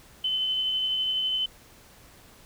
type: tone with tremolo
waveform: sine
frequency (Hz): 3044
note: F#7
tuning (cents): +48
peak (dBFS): -23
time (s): 0.24-1.46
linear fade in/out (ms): 5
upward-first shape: triangle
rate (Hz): 12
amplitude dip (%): 25
effects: pink hiss -53 dBFS RMS until 2.45 s